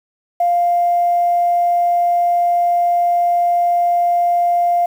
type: tone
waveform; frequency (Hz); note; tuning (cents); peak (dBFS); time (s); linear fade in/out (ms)
sine; 698.5; F5; 0; -11; 0.4-4.86; 5
effects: tanh soft clip ceiling -7 dBFS + 7-bit